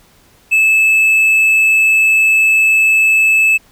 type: tone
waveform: triangle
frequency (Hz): 2613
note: E7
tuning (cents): -16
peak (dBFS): -6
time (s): 0.51-3.58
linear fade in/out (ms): 20
effects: pink hiss -49 dBFS RMS until 3.71 s